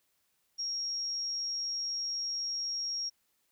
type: tone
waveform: sine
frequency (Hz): 5588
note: F8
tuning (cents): 0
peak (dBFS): -32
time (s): 0.58-3.1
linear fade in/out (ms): 20
effects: white hiss -75 dBFS RMS until 3.51 s